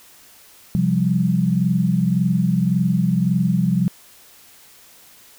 sine chord, C suspended fourth, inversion none, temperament just, 130.81 / 174.42 / 196.22 Hz, C3 / F3 / G3, 0 / -2 / +2 cents, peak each -22 / -18 / -20 dBFS, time 0.75-3.88 s, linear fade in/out 0 ms, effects white hiss -48 dBFS RMS until 5.38 s

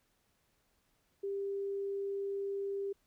sine tone, 396.5 Hz, G4, 20 cents sharp, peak -34 dBFS, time 1.23-2.93 s, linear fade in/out 10 ms, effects pink hiss -75 dBFS RMS until 3.06 s

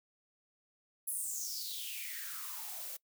blue noise with high-pass filter sweep, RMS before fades -41 dBFS, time 1.07-2.97 s, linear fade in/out 10 ms, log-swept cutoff 11000 to 490 Hz, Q 6.8, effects noise-tail reverb RT60 0.1 s tail -22 dB re dry

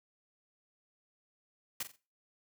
white noise with echo, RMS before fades -36 dBFS, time 1.8-1.83 s, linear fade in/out 5 ms, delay 44 ms, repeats 3, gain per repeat -10 dB, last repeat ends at 1.962 s, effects noise-tail reverb RT60 0.3 s tail -17 dB re dry + high-pass 100 Hz 12 dB/octave

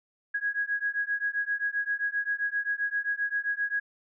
sine beating tone pair, 1651 / 1658.6 Hz, G#6 / G#6, -11 / -3 cents, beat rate 7.6 Hz, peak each -30 dBFS, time 0.34-3.8 s, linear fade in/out 10 ms, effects none

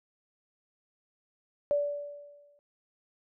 sine tone with exponential decay, 579 Hz, D5, 25 cents flat, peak -22 dBFS, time 1.71-2.59 s, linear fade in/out 0 ms, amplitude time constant 190 ms, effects none

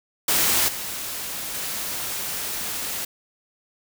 white noise with level steps, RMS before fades -20 / -31 / -29 dBFS, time 0.28-3.05 s, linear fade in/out 5 ms, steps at 0.68 / 1.54 s, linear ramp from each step 5 ms, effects none

